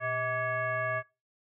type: tone with frequency modulation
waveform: sine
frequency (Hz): 1157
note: D6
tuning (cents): -26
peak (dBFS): -28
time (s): 0-1.03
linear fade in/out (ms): 50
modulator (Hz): 519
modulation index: 1.6
effects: noise-tail reverb RT60 0.3 s tail -23 dB re dry